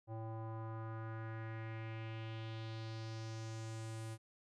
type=tone with low-pass filter sweep; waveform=square; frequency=111.7 Hz; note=A2; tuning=27 cents sharp; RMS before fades=-45 dBFS; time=0.07-4.18 s; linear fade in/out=50 ms; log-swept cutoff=750 to 10000 Hz; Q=2.5; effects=none